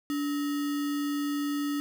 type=tone with sample-and-hold; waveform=sine; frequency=289.1 Hz; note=D4; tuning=27 cents flat; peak=-27 dBFS; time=0.1-1.8 s; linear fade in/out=0 ms; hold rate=1575 Hz; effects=none